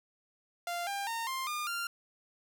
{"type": "tone with pitch steps", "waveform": "sawtooth", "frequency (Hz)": [695, 798.3, 917.1, 1053.4, 1210.1, 1390], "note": ["F5", "G5", "A#5", "C6", "D#6", "F6"], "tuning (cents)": [-9, 31, -29, 11, -49, -9], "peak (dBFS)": -30, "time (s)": [0.67, 1.87], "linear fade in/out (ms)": 2, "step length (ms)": 200, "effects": []}